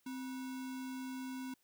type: tone with sample-and-hold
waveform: sine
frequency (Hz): 260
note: C4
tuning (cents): -11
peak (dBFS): -40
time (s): 0.06-1.54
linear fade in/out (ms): 5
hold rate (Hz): 1225
effects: white hiss -75 dBFS RMS until 1.63 s